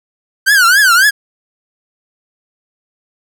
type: tone with vibrato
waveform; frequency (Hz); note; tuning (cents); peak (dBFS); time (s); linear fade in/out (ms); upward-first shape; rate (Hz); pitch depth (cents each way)
45% pulse; 1521; F#6; +47; -6; 0.46-1.11; 20; triangle; 3.7; 230
effects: none